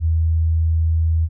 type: tone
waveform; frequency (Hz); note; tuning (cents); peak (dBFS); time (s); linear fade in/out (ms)
sine; 81.1; E2; -28; -14; 0-1.29; 50
effects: none